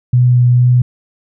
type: tone with vibrato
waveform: sine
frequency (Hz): 123.47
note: B2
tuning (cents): 0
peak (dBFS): -6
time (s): 0.13-0.82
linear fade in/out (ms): 5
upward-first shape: triangle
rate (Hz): 2.2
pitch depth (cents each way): 13
effects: none